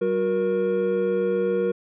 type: tone cluster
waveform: triangle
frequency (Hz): 191 / 365.4 / 472.8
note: G3 / F#4 / A#4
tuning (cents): -45 / -22 / +24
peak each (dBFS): -27 / -24 / -20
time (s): 0.01-1.72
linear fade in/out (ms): 10
effects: resampled to 8000 Hz